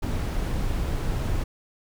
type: noise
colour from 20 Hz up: brown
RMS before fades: -26 dBFS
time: 0.02-1.44 s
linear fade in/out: 10 ms
effects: none